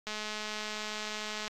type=click train; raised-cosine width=0.2 ms; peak=-20 dBFS; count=301; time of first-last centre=0.07-1.478 s; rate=213 Hz; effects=AAC 64 kbps